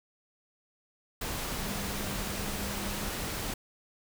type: tone in noise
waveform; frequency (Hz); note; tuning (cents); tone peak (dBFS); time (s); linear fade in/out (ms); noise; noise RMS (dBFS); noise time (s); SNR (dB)
sine; 200.2; G3; +37; -40; 1.6-3.09; 5; pink; -35; 1.21-3.54; -8
effects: none